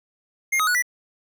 square tone with pitch steps, 2125 / 1261 / 1466 / 1963 Hz, C7 / D#6 / F#6 / B6, +26 / +23 / -16 / -11 cents, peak -19 dBFS, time 0.52-0.824 s, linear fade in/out 10 ms, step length 76 ms, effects none

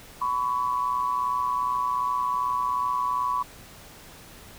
sine tone pair together, 1001.4 / 1124 Hz, B5 / C#6, +24 / +24 cents, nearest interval major second, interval 200 cents, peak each -26 dBFS, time 0.21-3.43 s, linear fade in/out 10 ms, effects pink hiss -47 dBFS RMS until 4.58 s

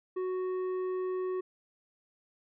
sine tone with tanh clipping, 370 Hz, F#4, in tune, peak -32 dBFS, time 0.16-1.41 s, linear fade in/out 10 ms, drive 8 dB, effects none

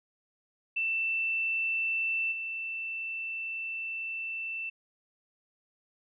sine tone with level steps, 2669 Hz, E7, 21 cents sharp, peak -27 / -33 dBFS, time 0.76-4.7 s, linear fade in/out 10 ms, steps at 2.31 s, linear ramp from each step 20 ms, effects none

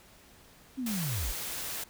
sine linear sweep, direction down, 271.8 to 32 Hz, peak -31 dBFS, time 0.77-1.33 s, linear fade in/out 20 ms
white noise, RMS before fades -37 dBFS, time 0.86-1.84 s, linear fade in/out 5 ms
effects pink hiss -57 dBFS RMS until 1.89 s

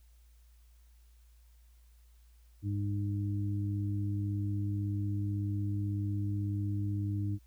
harmonic tone, 101.8 Hz, G#2, 34 cents flat, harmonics 1 / 2 / 3, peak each -31 / -42 / -39 dBFS, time 2.62-7.39 s, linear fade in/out 50 ms, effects added 58 Hz sine -57 dBFS peak until 7.46 s + white hiss -72 dBFS RMS until 7.46 s

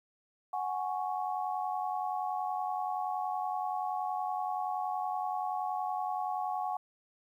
sine chord, F# suspended second, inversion none, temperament equal, 740 / 830.6 / 1108.7 Hz, F#5 / G#5 / C#6, 0 / 0 / 0 cents, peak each -34 / -36 / -39 dBFS, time 0.53-6.77 s, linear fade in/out 5 ms, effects 11-bit

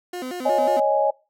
30% pulse tone with vibrato, 302 Hz, D4, 48 cents sharp, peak -26 dBFS, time 0.13-0.8 s, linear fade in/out 5 ms, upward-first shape square, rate 5.5 Hz, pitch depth 290 cents each way
sine chord, C# suspended second, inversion none, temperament equal, 554.4 / 622.3 / 830.6 Hz, C#5 / D#5 / G#5, 0 / 0 / 0 cents, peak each -21 dBFS, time 0.45-1.11 s, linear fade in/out 10 ms
effects noise-tail reverb RT60 0.3 s tail -23 dB re dry

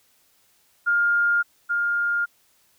sine tone pair in turn, 1410 / 1410 Hz, F6 / F6, +16 / +16 cents, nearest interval unison, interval 0 cents, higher neither, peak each -17 / -20 dBFS, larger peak first, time 0.86-1.43 / 1.69-2.26 s, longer neither, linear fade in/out 20 ms, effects white hiss -62 dBFS RMS until 2.78 s

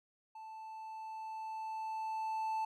triangle tone with level ramp, 880 Hz, A5, in tune, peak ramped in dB -45 to -31 dBFS, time 0.35-2.65 s, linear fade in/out 5 ms, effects none

